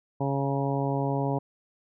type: harmonic tone with a mistuned harmonic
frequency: 138.59 Hz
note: C#3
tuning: in tune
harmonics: 1 / 2 / 3 / 4 / 5 / 6 / 7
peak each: -28 / -31 / -33 / -34 / -35 / -36 / -36 dBFS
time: 0.2-1.39 s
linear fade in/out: 10 ms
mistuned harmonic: 7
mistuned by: -24 cents
effects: none